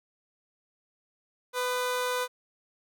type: tone pair together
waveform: 20% pulse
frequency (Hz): 499.5 / 1225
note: B4 / D#6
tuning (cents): +20 / -27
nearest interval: octave + major third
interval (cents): 1553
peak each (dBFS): -23 / -32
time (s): 1.53-2.28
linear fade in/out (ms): 50
effects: none